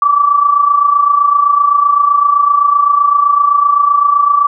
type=tone with amplitude modulation; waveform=sine; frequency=1156 Hz; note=D6; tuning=28 cents flat; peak=-4 dBFS; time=0.02-4.47 s; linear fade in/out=2 ms; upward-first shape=sine; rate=27.8 Hz; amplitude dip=65%; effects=none